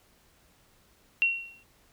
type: tone with exponential decay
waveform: sine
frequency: 2736 Hz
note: F7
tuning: 36 cents flat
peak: -18 dBFS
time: 1.22-1.63 s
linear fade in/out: 0 ms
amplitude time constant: 88 ms
effects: pink hiss -63 dBFS RMS until 1.92 s